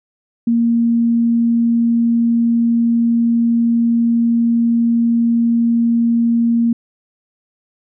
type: tone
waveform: sine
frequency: 233.1 Hz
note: A#3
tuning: in tune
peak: -11 dBFS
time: 0.47-6.73 s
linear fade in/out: 5 ms
effects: none